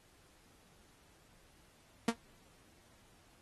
sawtooth tone with exponential decay, 231 Hz, A#3, 16 cents flat, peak -21 dBFS, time 2.08-2.16 s, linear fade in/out 5 ms, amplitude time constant 16 ms, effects pink hiss -66 dBFS RMS until 3.41 s + AAC 32 kbps

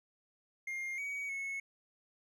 triangle tone with pitch steps, 2120 / 2258 / 2194 Hz, C7 / C#7 / C#7, +22 / +31 / -18 cents, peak -35 dBFS, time 0.67-1.6 s, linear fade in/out 5 ms, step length 310 ms, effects none

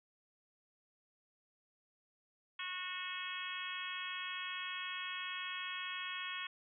harmonic tone with a mistuned harmonic, 365.4 Hz, F#4, 22 cents flat, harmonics 3 / 4 / 5 / 6 / 7 / 8 / 9, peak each -47 / -49 / -47 / -48 / -46 / -51 / -46 dBFS, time 2.59-6.47 s, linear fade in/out 5 ms, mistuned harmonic 7, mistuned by +21 cents, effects none

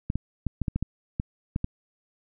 clicks, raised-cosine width 5 ms, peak -14 dBFS, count 10, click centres 0.101 / 0.156 / 0.467 / 0.617 / 0.682 / 0.76 / 0.826 / 1.199 / 1.561 / 1.644 s, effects none

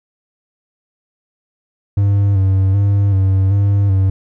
triangle tone with vibrato, 98 Hz, G2, in tune, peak -8 dBFS, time 1.97-4.1 s, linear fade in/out 5 ms, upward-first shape square, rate 1.3 Hz, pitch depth 39 cents each way, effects none

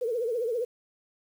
sine tone with vibrato, 470 Hz, A#4, 14 cents sharp, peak -26 dBFS, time 0.01-0.65 s, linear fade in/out 10 ms, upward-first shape triangle, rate 15 Hz, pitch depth 150 cents each way, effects 9-bit

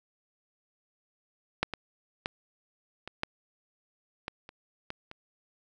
clicks, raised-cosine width 0.3 ms, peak -9 / -18 / -14 / -23 / -13 / -18 / -29 / -20 / -27 dBFS, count 9, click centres 1.63 / 1.737 / 2.259 / 3.076 / 3.234 / 4.281 / 4.491 / 4.904 / 5.114 s, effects none

